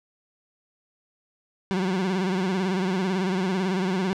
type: tone with vibrato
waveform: 30% pulse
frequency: 187.2 Hz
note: F#3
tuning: 20 cents sharp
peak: -20 dBFS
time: 1.71-4.13 s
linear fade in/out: 0 ms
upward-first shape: sine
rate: 18 Hz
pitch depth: 86 cents each way
effects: low-pass 5000 Hz 12 dB/octave + 10-bit